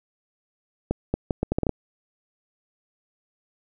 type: accelerating click train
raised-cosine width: 2 ms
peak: -9 dBFS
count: 9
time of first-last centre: 0.91-1.693 s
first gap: 230 ms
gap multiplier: 0.73
effects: none